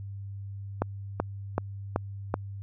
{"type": "click train", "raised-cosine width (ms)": 1, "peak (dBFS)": -11, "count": 5, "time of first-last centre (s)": [0.82, 2.341], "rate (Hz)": 2.63, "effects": ["added 99 Hz sine -36 dBFS peak until 2.62 s"]}